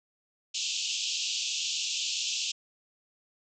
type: band-pass noise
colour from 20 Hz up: pink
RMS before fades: -32 dBFS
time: 0.54-2.52 s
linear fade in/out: 10 ms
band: 2600 to 7400 Hz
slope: 96 dB/octave
effects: none